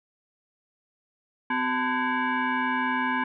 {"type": "tone with frequency modulation", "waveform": "sine", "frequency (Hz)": 380, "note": "F#4", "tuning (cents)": 46, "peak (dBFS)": -23, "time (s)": [1.5, 3.24], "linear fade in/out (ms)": 5, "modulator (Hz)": 634, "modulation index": 2.6, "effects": []}